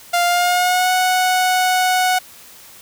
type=tone with pitch glide; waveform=sawtooth; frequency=698.5 to 737.5 Hz; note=F5 to F#5; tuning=0 to -6 cents; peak=-10 dBFS; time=0.13-2.19 s; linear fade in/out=10 ms; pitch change=+94 cents; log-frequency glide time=0.24-0.91 s; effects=white hiss -42 dBFS RMS until 2.81 s